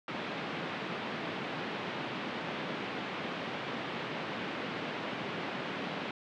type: band-pass noise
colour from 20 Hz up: pink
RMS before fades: -38 dBFS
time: 0.08-6.11 s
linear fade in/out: 2 ms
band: 160 to 3400 Hz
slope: 24 dB/octave
effects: none